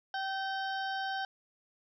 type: harmonic tone with a mistuned harmonic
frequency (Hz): 774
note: G5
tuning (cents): -22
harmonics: 1 / 2 / 4 / 5 / 6 / 7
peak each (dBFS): -35 / -37 / -44 / -50 / -51 / -49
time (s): 0.14-1.25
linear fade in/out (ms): 2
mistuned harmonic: 5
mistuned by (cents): -47
effects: 12-bit